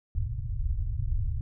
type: low-pass noise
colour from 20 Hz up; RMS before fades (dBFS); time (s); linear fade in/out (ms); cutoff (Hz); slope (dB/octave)
pink; -29; 0.15-1.41; 2; 130; 96
effects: none